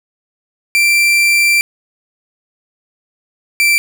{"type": "tone pair in turn", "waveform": "40% pulse", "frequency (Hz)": [2354, 2343], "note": ["D7", "D7"], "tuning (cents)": [3, -5], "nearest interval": "unison", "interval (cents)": 8, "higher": "first", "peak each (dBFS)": -8, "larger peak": "neither", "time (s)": [[0.75, 1.61], [3.6, 3.78]], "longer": "first", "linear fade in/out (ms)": 0, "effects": []}